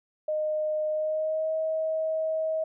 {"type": "tone with pitch glide", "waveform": "sine", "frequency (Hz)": [615, 635.6], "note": ["D#5", "D#5"], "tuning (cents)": [-20, 37], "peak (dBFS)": -25, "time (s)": [0.28, 2.64], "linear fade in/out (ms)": 5, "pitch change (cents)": 57, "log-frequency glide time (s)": [0.89, 1.54], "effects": []}